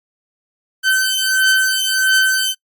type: beating tone pair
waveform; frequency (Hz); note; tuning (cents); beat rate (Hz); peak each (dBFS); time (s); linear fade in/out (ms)
sawtooth; 1535 / 1536.5; G6 / G6; -37 / -35; 1.5; -12; 0.83-2.55; 50
effects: noise-tail reverb RT60 0.1 s tail -24 dB re dry + MP3 96 kbps